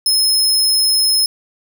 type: tone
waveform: sawtooth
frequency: 5170 Hz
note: E8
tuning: 34 cents flat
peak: -9 dBFS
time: 0.06-1.26 s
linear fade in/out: 2 ms
effects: none